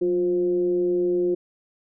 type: tone with frequency modulation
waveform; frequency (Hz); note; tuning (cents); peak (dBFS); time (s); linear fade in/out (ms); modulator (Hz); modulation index
sine; 354.6; F4; +26; -19; 0.01-1.35; 10; 170; 0.38
effects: none